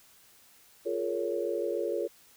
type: chord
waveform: sine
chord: Bb minor seventh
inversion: second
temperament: just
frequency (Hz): 349.6 / 419.5 / 466.2 / 559.4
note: F4 / Ab4 / Bb4 / Db5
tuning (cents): +2 / +17 / 0 / +16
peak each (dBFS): -34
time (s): 0.85-2.08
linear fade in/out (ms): 20
effects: white hiss -59 dBFS RMS until 2.36 s